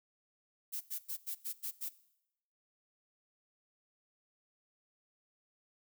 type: noise bursts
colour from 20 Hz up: violet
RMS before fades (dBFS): -39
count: 7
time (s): 0.72-1.895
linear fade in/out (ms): 20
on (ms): 89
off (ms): 92
effects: noise-tail reverb RT60 0.8 s tail -18 dB re dry